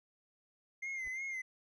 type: tone with vibrato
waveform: triangle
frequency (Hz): 2093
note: C7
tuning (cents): 0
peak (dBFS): -36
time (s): 0.82-1.42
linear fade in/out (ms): 10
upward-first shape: sine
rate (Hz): 2.9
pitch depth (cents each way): 60
type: noise with exponential growth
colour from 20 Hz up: brown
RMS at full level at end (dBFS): -47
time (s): 1-1.08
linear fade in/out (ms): 5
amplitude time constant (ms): 16
effects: resampled to 22050 Hz